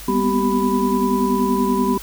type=tone cluster; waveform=sine; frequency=198.8 / 241.4 / 251.8 / 387.6 / 991 Hz; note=G3 / B3 / B3 / G4 / B5; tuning=+25 / -39 / +34 / -20 / +6 cents; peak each=-22 dBFS; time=0.08-1.98 s; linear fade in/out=5 ms; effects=added 50 Hz sine -37 dBFS peak until 2.02 s + white hiss -37 dBFS RMS until 2.02 s